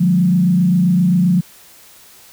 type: tone with frequency modulation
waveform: sine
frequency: 179.1 Hz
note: F3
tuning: 44 cents sharp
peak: -10 dBFS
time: 0-1.41 s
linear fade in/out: 10 ms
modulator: 27.6 Hz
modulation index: 0.73
effects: white hiss -44 dBFS RMS until 2.32 s